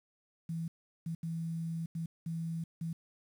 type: tone bursts at uneven times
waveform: sine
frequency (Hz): 164.81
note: E3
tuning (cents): 0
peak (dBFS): -34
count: 6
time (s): 0.49-0.68 / 1.06-1.15 / 1.23-1.86 / 1.95-2.06 / 2.26-2.64 / 2.81-2.93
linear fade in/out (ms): 5
effects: 10-bit